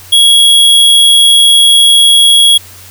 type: tone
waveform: square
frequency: 3322 Hz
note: G#7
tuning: in tune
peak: -3 dBFS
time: 0.12-2.58 s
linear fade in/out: 10 ms
effects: added 92 Hz sine -37 dBFS peak until 2.9 s + white hiss -34 dBFS RMS until 2.9 s